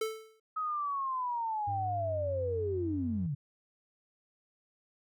square tone with exponential decay, 440 Hz, A4, in tune, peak -29 dBFS, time 0.01-0.4 s, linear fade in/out 5 ms, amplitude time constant 84 ms
sine linear sweep, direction down, 1276 to 130.81 Hz, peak -31 dBFS, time 0.56-3.35 s, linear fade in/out 10 ms
triangle tone with pitch glide, 101 to 91.03 Hz, G#2 to F#2, -48 to -28 cents, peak -34 dBFS, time 1.67-3.27 s, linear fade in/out 10 ms, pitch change -180 cents, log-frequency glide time 2-2.22 s
effects none

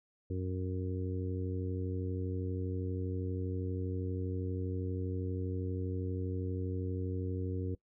harmonic tone, 92.5 Hz, F#2, in tune, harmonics 1 / 2 / 3 / 4 / 5, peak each -35 / -44 / -41 / -43 / -43 dBFS, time 0.3-7.75 s, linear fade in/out 5 ms, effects noise-tail reverb RT60 0.1 s tail -21 dB re dry

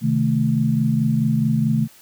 sine chord, A diminished, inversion first, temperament equal, 130.81 / 155.56 / 220 Hz, C3 / Eb3 / A3, 0 / 0 / 0 cents, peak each -21 / -21 / -19 dBFS, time 0.01-1.88 s, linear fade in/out 50 ms, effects white hiss -49 dBFS RMS until 2.01 s

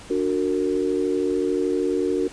sine chord, D augmented, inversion none, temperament just, 293.7 / 367.1 / 458.9 Hz, D4 / F#4 / A#4, 0 / -14 / -27 cents, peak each -25 / -23 / -25 dBFS, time 0.1-2.28 s, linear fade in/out 5 ms, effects pink hiss -43 dBFS RMS until 2.32 s + resampled to 22050 Hz

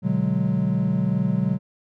triangle chord, G# half-diminished seventh, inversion first, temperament equal, 123.47 / 146.83 / 185 / 207.7 Hz, B2 / D3 / F#3 / G#3, 0 / 0 / 0 / 0 cents, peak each -25 / -24 / -20 / -25 dBFS, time 0.02-1.59 s, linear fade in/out 50 ms, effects none

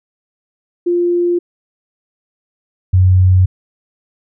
sine tone pair in turn, 349.2 / 92.49 Hz, F4 / F#2, 0 / 0 cents, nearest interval octave + major seventh, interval 2300 cents, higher first, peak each -11 / -6 dBFS, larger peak second, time 0.86-1.39 / 2.93-3.46 s, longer neither, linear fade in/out 10 ms, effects none

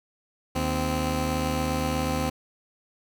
15% pulse tone pair together, 77 / 259.2 Hz, D#2 / C4, -17 / -16 cents, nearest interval octave + major sixth, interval 2101 cents, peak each -21 dBFS, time 0.55-2.3 s, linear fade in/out 10 ms, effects none

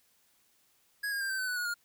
square tone with pitch steps, 1661.2 / 1624.2 / 1588 / 1552.6 / 1518.1 / 1484.2 / 1451.2 / 1418.9 Hz, G#6 / G#6 / G6 / G6 / F#6 / F#6 / F#6 / F6, 0 / -39 / +22 / -17 / +44 / +5 / -34 / +27 cents, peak -32 dBFS, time 1.03-1.742 s, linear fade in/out 10 ms, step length 89 ms, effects white hiss -69 dBFS RMS until 1.84 s

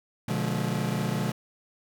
40% pulse chord, B diminished seventh, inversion none, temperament just, 123.47 / 148.16 / 177.8 / 213.4 Hz, B2 / D3 / F3 / Ab3, 0 / +16 / +31 / +47 cents, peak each -31 dBFS, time 0.28-1.32 s, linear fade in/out 5 ms, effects none

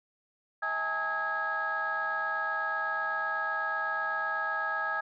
sine tone cluster, 642 / 820 / 888 / 1275 / 1650 Hz, E5 / G#5 / A5 / D#6 / G#6, -46 / -22 / +16 / +42 / -12 cents, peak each -40 / -37 / -39 / -33 / -31 dBFS, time 0.62-5.01 s, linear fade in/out 10 ms, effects tanh soft clip ceiling -21 dBFS

